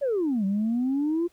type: exponential two-way sweep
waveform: sine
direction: down then up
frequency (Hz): 591 to 190.1 to 352.2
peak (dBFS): -21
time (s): 0.01-1.28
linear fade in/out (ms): 20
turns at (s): 0.45
effects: tanh soft clip ceiling -19 dBFS + pink hiss -63 dBFS RMS until 1.32 s